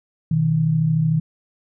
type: tone pair together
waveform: sine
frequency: 125.34 / 158.7 Hz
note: B2 / D#3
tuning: +26 / +35 cents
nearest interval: major third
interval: 409 cents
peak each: -23 / -16 dBFS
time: 0.31-1.2 s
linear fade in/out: 5 ms
effects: none